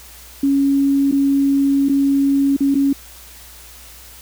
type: tone with dropouts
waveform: sine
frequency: 277.2 Hz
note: C#4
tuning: in tune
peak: -12 dBFS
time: 0.43-2.93 s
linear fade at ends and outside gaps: 5 ms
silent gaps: 1.114-1.123 / 1.887-1.894 / 2.566-2.605 / 2.745-2.752 s
effects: added 60 Hz sine -44 dBFS peak until 4.21 s + white hiss -41 dBFS RMS until 4.21 s